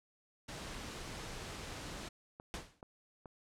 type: noise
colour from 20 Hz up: pink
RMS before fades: -45 dBFS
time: 0.48-2.09 s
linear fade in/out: 10 ms
type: click train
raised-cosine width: 1 ms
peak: -35 dBFS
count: 4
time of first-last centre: 1.97-3.258 s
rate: 2.33 Hz
type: noise with exponential decay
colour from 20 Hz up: pink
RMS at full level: -39 dBFS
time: 2.54-2.81 s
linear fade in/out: 0 ms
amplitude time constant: 57 ms
effects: low-pass 8000 Hz 12 dB/octave